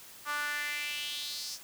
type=tone with high-pass filter sweep; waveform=sawtooth; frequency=293.7 Hz; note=D4; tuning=in tune; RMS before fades=-36 dBFS; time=0.25-1.59 s; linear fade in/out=50 ms; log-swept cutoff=1200 to 5600 Hz; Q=3.7; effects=white hiss -51 dBFS RMS until 1.63 s